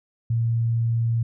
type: tone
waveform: sine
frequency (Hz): 115.6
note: A#2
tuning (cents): -14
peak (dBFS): -19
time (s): 0.3-1.23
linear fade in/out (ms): 5
effects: none